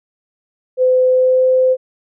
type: tone with pitch glide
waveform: sine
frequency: 510 to 514.7 Hz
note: C5 to C5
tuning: -44 to -29 cents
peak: -9 dBFS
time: 0.77-1.77 s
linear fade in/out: 50 ms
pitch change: +15 cents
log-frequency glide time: 1.06-1.47 s
effects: none